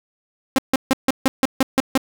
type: tone bursts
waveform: sawtooth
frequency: 265 Hz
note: C4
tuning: 22 cents sharp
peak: -9 dBFS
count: 9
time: 0.56-1.976 s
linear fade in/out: 0 ms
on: 24 ms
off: 150 ms
effects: none